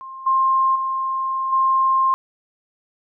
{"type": "tone with level steps", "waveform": "sine", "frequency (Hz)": 1059, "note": "C6", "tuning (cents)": 21, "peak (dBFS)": [-32, -14, -20, -14], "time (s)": [0.01, 2.14], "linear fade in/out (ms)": 0, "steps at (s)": [0.26, 0.75, 1.52], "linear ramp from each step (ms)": 10, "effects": []}